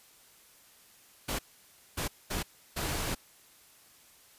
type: noise bursts at uneven times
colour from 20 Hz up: pink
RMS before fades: -33 dBFS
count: 4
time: 1.28-1.39 / 1.97-2.08 / 2.3-2.43 / 2.76-3.15 s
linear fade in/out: 10 ms
effects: white hiss -59 dBFS RMS until 4.38 s + resampled to 32000 Hz